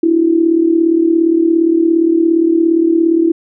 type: tone with amplitude modulation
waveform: sine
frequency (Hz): 331.1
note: E4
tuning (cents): +8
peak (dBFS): -5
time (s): 0.03-3.32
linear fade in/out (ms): 5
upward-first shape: sine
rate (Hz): 37.3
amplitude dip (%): 70
effects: none